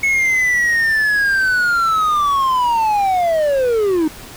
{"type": "linear sweep", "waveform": "triangle", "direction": "down", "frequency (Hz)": [2200, 301.3], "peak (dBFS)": -11, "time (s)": [0.03, 4.08], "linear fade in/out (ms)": 5, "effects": ["pink hiss -36 dBFS RMS until 4.36 s"]}